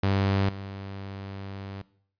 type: tone with level steps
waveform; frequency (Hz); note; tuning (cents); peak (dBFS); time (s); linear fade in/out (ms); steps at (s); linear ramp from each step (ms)
sawtooth; 97.9; G2; -2; -18 / -32; 0.03-1.82; 5; 0.49; 2
effects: noise-tail reverb RT60 0.6 s tail -19 dB re dry + resampled to 11025 Hz